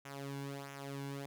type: tone with flanger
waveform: sawtooth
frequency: 139.2 Hz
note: C#3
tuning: 8 cents sharp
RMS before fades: -44 dBFS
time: 0.05-1.26 s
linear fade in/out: 5 ms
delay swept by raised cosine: 0.22 to 1.62 ms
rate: 1.5 Hz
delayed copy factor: -0.7
effects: none